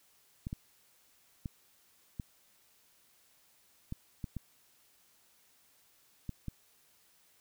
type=clicks; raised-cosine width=5 ms; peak=-25 dBFS; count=9; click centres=0.469 / 0.529 / 1.458 / 2.198 / 3.924 / 4.242 / 4.367 / 6.293 / 6.483 s; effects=white hiss -67 dBFS RMS until 7.4 s